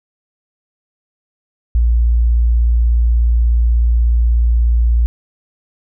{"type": "tone", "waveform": "sine", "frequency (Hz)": 58.27, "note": "A#1", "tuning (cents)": 0, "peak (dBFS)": -9, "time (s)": [1.75, 5.06], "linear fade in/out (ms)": 0, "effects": []}